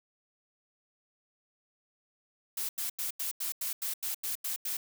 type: noise bursts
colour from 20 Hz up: blue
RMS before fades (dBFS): -34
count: 11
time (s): 2.57-4.77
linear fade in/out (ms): 5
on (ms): 120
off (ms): 88
effects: none